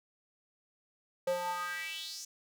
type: tone with high-pass filter sweep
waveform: square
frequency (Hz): 176.8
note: F3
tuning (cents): +22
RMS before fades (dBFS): -37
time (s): 1.27-2.25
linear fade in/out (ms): 5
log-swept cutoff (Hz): 490 to 6400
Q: 4.7
effects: none